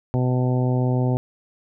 harmonic tone, 126.3 Hz, B2, 39 cents sharp, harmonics 1 / 2 / 3 / 4 / 5 / 6 / 7, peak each -19 / -25 / -29 / -31 / -33 / -35 / -36 dBFS, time 0.14-1.17 s, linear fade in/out 0 ms, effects none

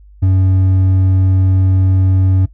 sine tone with hard clipping, 94.1 Hz, F#2, 30 cents sharp, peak -10 dBFS, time 0.22-2.46 s, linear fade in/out 10 ms, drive 5 dB, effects noise-tail reverb RT60 0.1 s tail -18 dB re dry + added 50 Hz sine -38 dBFS peak until 2.53 s

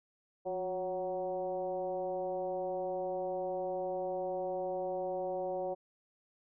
sine tone with frequency modulation, 554.4 Hz, C#5, in tune, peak -33 dBFS, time 0.45-5.75 s, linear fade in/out 20 ms, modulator 190 Hz, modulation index 1.1, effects none

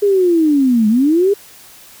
sine linear two-way sweep, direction down then up, 415.3 to 207.7 to 415.3 Hz, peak -9 dBFS, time 0.02-1.34 s, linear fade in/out 10 ms, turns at 0.88 s, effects white hiss -41 dBFS RMS until 2 s

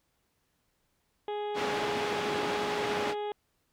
harmonic tone, 416.1 Hz, G#4, 3 cents sharp, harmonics 1 / 2 / 3 / 4 / 5 / 6 / 7 / 8 / 9, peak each -33 / -36 / -52 / -53 / -53 / -56 / -55 / -50 / -60 dBFS, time 1.28-3.32 s, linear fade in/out 2 ms
pink band-pass noise, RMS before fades -34 dBFS, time 1.54-3.15 s, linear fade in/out 50 ms, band 230 to 3400 Hz, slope 12 dB/octave
effects pink hiss -75 dBFS RMS until 3.72 s

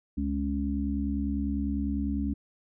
harmonic tone, 70 Hz, C#2, 18 cents sharp, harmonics 1 / 3 / 4, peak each -31 / -31 / -31 dBFS, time 0.17-2.34 s, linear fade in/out 10 ms, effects none

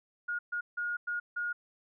sine tone bursts at uneven times, 1433 Hz, F6, 44 cents sharp, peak -31 dBFS, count 5, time 0.28-0.39 / 0.52-0.61 / 0.77-0.97 / 1.07-1.2 / 1.36-1.53 s, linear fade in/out 10 ms, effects none

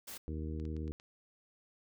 white noise, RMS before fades -46 dBFS, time 0.07-0.18 s, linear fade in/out 10 ms
harmonic tone, 78 Hz, D#2, 5 cents sharp, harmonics 1 / 2 / 3 / 4 / 5 / 6, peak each -38 / -45 / -46 / -45 / -50 / -51 dBFS, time 0.28-0.92 s, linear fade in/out 0 ms
clicks, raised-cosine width 0.2 ms, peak -40 dBFS, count 5, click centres 0.599 / 0.653 / 0.766 / 0.879 / 0.999 s
effects none

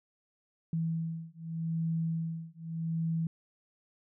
sine beating tone pair, 163.3 / 164.13 Hz, E3 / E3, -16 / -7 cents, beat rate 0.83 Hz, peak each -34 / -34 dBFS, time 0.73-3.27 s, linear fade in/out 2 ms, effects none

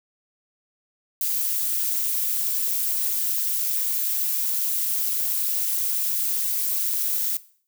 violet noise with amplitude modulation, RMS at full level -21 dBFS, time 1.21-7.37 s, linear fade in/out 2 ms, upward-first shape sine, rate 212 Hz, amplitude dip 75%, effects noise-tail reverb RT60 0.5 s tail -18 dB re dry

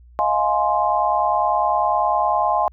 sine chord, F minor seventh, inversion third, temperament just, 628.6 / 698.5 / 838.1 / 1047.7 Hz, Eb5 / F5 / Ab5 / C6, +18 / 0 / +16 / +2 cents, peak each -24 / -22 / -20 / -21 dBFS, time 0.19-2.68 s, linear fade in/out 0 ms, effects added 60 Hz sine -44 dBFS peak until 2.72 s

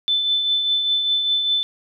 sine tone with tremolo, 3520 Hz, A7, in tune, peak -15 dBFS, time 0.08-1.63 s, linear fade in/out 0 ms, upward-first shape triangle, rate 5 Hz, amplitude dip 45%, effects none

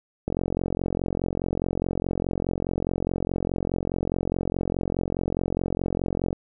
click train, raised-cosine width 2 ms, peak -12 dBFS, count 272, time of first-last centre 0.28-6.329 s, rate 44.8 Hz, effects none

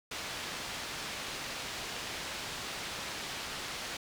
white low-pass noise, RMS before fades -40 dBFS, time 0.11-3.97 s, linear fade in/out 5 ms, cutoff 4500 Hz, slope 12 dB/octave, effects none

